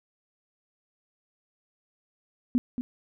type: tone with echo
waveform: sine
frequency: 246.6 Hz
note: B3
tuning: 2 cents flat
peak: -19 dBFS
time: 2.55-2.58 s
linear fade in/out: 0 ms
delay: 230 ms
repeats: 1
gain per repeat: -8 dB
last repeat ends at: 2.81 s
effects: none